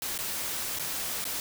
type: noise with dropouts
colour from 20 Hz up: white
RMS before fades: -33 dBFS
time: 0.02-1.4 s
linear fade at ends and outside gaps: 1 ms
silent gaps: 0.178-0.188 / 0.788-0.795 / 1.242-1.252 s
effects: none